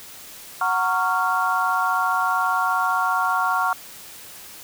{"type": "chord", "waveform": "sine", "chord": "Gb major seventh", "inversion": "none", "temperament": "just", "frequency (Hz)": [740, 925, 1110, 1387.5], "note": ["Gb5", "Bb5", "Db6", "F6"], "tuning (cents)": [0, -14, 2, -12], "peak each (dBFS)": [-25, -26, -23, -23], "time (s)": [0.61, 3.73], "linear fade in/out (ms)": 2, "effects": ["white hiss -41 dBFS RMS until 4.63 s"]}